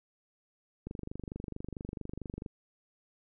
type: click train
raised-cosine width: 3 ms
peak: -26 dBFS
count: 40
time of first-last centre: 0.87-2.462 s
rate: 24.5 Hz
effects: none